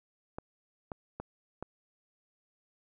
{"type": "clicks", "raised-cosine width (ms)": 1, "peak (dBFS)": -24, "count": 4, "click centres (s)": [0.385, 0.918, 1.2, 1.626], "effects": []}